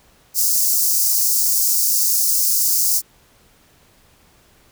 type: high-pass noise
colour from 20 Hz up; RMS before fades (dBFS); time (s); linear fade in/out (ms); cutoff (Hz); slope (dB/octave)
white; -17; 0.34-3.02; 50; 4900; 48
effects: pink hiss -54 dBFS RMS until 4.71 s